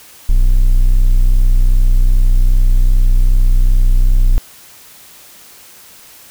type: tone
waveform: triangle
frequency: 31.27 Hz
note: B0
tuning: 22 cents sharp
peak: -4 dBFS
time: 0.29-4.38 s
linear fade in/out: 0 ms
effects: white hiss -40 dBFS RMS until 6.3 s